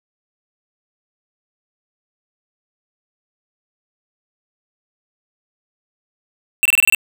square tone bursts, 2688 Hz, E7, 33 cents sharp, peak -11 dBFS, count 7, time 6.63-6.948 s, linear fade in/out 0 ms, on 24 ms, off 25 ms, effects none

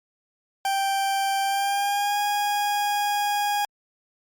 40% pulse tone with pitch glide, 784 to 822.5 Hz, G5 to G#5, 0 to -17 cents, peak -21 dBFS, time 0.65-3.65 s, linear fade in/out 2 ms, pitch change +83 cents, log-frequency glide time 1.42-2.19 s, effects Opus 48 kbps

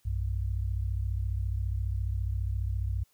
sine tone pair together, 61 / 95.65 Hz, B1 / G2, -21 / -42 cents, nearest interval minor sixth, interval 779 cents, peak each -30 / -31 dBFS, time 0.05-3.04 s, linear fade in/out 10 ms, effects white hiss -69 dBFS RMS until 3.13 s

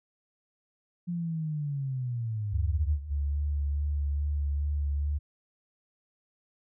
sine linear sweep, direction down, 176.5 to 69.3 Hz, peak -29 dBFS, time 1.07-3.12 s, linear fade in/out 20 ms
sine tone with vibrato, 72.4 Hz, D2, 24 cents flat, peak -26 dBFS, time 2.52-5.19 s, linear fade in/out 20 ms, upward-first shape sine, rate 2.4 Hz, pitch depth 24 cents each way
effects none

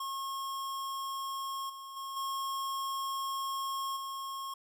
square tone with level steps, 1084 Hz, C#6, 39 cents flat, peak -36 / -44 / -39 / -34 / -38 dBFS, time 0-4.54 s, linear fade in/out 5 ms, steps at 1.69 / 1.96 / 2.16 / 3.96 s, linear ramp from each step 10 ms, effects none

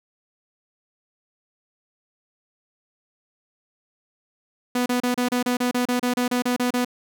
sawtooth tone bursts, 246.9 Hz, B3, in tune, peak -16 dBFS, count 15, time 4.75-6.848 s, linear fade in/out 5 ms, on 110 ms, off 32 ms, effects none

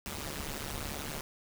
pink noise with amplitude modulation, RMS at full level -35 dBFS, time 0.06-1.21 s, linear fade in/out 0 ms, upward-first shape sine, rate 145 Hz, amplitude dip 90%, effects none

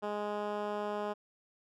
10% pulse tone with band-pass filter, 207.7 Hz, G#3, in tune, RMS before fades -36 dBFS, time 0.02-1.14 s, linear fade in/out 20 ms, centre 550 Hz, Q 0.68, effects none

